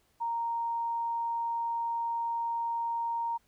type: tone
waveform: sine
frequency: 930 Hz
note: A#5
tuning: 4 cents flat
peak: -29 dBFS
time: 0.2-3.38 s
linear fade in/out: 20 ms
effects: pink hiss -70 dBFS RMS until 3.47 s